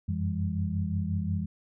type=tone cluster; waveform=sine; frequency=90.4 / 96 / 165.9 / 200.8 Hz; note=F#2 / G2 / E3 / G3; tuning=-40 / -36 / +11 / +42 cents; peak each=-30 / -36 / -33 / -33 dBFS; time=0.08-1.46 s; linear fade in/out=10 ms; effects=none